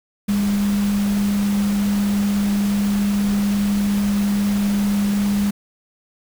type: tone in noise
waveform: sine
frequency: 202.7 Hz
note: G#3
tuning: 42 cents flat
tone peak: -16 dBFS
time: 0.28-5.51 s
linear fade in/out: 10 ms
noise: pink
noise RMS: -31 dBFS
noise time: 0.28-5.51 s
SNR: +12 dB
effects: none